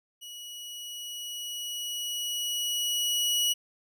sawtooth tone with level ramp, 2920 Hz, F#7, 24 cents flat, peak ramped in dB -38 to -20 dBFS, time 0.21-3.54 s, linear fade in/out 20 ms, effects none

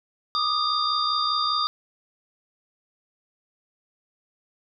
sine tone cluster, 1176 / 1241 / 3639 / 4772 Hz, D6 / D#6 / A#7 / D8, +2 / -5 / -42 / +27 cents, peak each -29 / -25 / -28 / -27 dBFS, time 0.35-1.67 s, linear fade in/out 0 ms, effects none

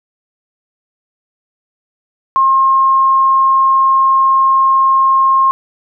sine tone, 1069 Hz, C6, 37 cents sharp, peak -7 dBFS, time 2.36-5.51 s, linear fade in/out 0 ms, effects none

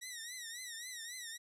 10% pulse tone with vibrato, 1914 Hz, A#6, 45 cents sharp, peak -34 dBFS, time 0.01-1.38 s, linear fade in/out 20 ms, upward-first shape triangle, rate 3.7 Hz, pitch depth 130 cents each way, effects low-pass 11000 Hz 12 dB/octave

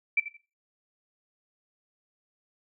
sine tone with echo, 2331 Hz, D7, 14 cents flat, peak -20 dBFS, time 0.17-0.2 s, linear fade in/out 5 ms, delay 85 ms, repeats 2, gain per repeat -13 dB, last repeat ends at 0.37 s, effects noise-tail reverb RT60 0.3 s tail -18 dB re dry

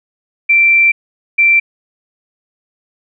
sine tone bursts at uneven times, 2349 Hz, D7, in tune, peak -6 dBFS, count 2, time 0.49-0.92 / 1.38-1.6 s, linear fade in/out 10 ms, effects none

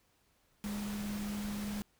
sine tone in noise, 206.2 Hz, G#3, 12 cents flat, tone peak -36 dBFS, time 0.64-1.82 s, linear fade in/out 0 ms, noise pink, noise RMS -45 dBFS, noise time 0.64-1.82 s, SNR +6 dB, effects pink hiss -72 dBFS RMS until 1.99 s

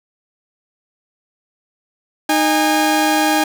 sawtooth tone pair together, 308.7 / 816.3 Hz, D#4 / G#5, -14 / -30 cents, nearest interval octave + perfect fourth, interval 1684 cents, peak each -12 dBFS, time 2.29-3.44 s, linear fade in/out 5 ms, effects none

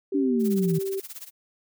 sine tone, 387.9 Hz, G4, 18 cents flat, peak -26 dBFS, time 0.12-1 s, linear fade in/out 5 ms
sine exponential sweep, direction down, 293.7 to 157.7 Hz, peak -21 dBFS, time 0.14-0.79 s, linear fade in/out 10 ms
blue noise with tremolo, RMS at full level -37 dBFS, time 0.39-1.31 s, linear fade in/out 50 ms, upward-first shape sine, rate 17 Hz, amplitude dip 90%
effects none

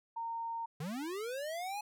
sine tone, 920 Hz, A#5, 23 cents flat, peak -36 dBFS, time 0.16-0.66 s, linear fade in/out 10 ms
square linear sweep, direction up, 138.59 to 849 Hz, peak -38 dBFS, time 0.8-1.81 s, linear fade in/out 5 ms
effects none

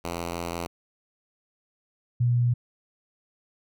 5% pulse / sine tone pair in turn, 85.4 / 121.02 Hz, F2 / B2, -38 / -35 cents, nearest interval tritone, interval 603 cents, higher second, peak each -19 dBFS, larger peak neither, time 0.04-0.67 / 2.2-2.54 s, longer first, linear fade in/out 10 ms, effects none

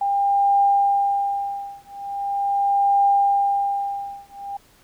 sine tone with tremolo, 800 Hz, G5, 35 cents sharp, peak -13 dBFS, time 0.01-4.57 s, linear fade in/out 5 ms, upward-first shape triangle, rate 0.41 Hz, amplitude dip 100%, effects pink hiss -55 dBFS RMS until 4.83 s

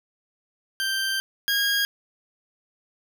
20% pulse tone pair in turn, 1568 / 1631.4 Hz, G6 / G#6, 0 / -31 cents, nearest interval minor second, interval 69 cents, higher second, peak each -19 / -16 dBFS, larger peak second, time 0.8-1.2 / 1.48-1.85 s, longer first, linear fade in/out 0 ms, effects none

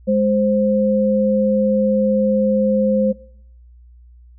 sine tone pair together, 207.7 / 523.4 Hz, G#3 / C5, 0 / 0 cents, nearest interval octave + major third, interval 1600 cents, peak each -16 dBFS, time 0.07-3.13 s, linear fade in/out 20 ms, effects noise-tail reverb RT60 0.7 s tail -22 dB re dry + added 60 Hz sine -42 dBFS peak until 4.38 s

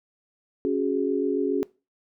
sine chord, C# suspended fourth, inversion none, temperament equal with one note detuned, 277.2 / 370 / 417.2 Hz, C#4 / F#4 / G#4, 0 / 0 / +8 cents, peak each -26 dBFS, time 0.65-1.63 s, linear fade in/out 0 ms, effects noise-tail reverb RT60 0.3 s tail -22 dB re dry

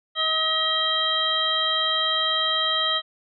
harmonic tone with a mistuned harmonic, 636 Hz, D#5, 38 cents sharp, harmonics 1 / 2 / 3 / 5 / 6, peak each -32 / -27 / -30 / -23 / -27 dBFS, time 0.15-3.02 s, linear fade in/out 50 ms, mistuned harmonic 6, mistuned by +19 cents, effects none

